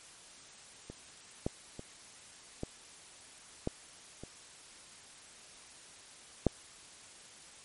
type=clicks; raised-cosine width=2 ms; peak=-30 / -18 / -29 / -22 / -18 / -30 / -11 dBFS; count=7; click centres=0.9 / 1.465 / 1.794 / 2.634 / 3.674 / 4.236 / 6.467 s; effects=white hiss -54 dBFS RMS until 7.64 s + MP3 48 kbps